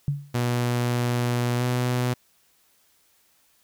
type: tone with exponential decay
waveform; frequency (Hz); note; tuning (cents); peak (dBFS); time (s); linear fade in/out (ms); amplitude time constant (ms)
sine; 142.7; D3; -49; -18; 0.08-0.37; 0; 61
type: tone with pitch glide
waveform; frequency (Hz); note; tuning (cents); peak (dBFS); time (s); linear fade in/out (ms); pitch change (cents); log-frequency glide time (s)
sawtooth; 121.4 to 124.02; B2 to B2; -29 to +8; -18; 0.34-2.14; 10; +37; 1.57-1.63
effects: white hiss -63 dBFS RMS until 3.63 s